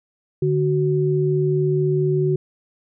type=tone pair together; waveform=sine; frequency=147.63 / 372 Hz; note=D3 / F#4; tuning=+9 / +9 cents; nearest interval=octave + major third; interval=1600 cents; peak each=-19 dBFS; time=0.42-2.36 s; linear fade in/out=5 ms; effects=none